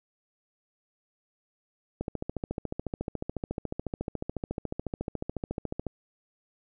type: click train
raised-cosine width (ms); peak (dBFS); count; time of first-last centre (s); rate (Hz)
2; -18; 55; 2.01-5.867; 14
effects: none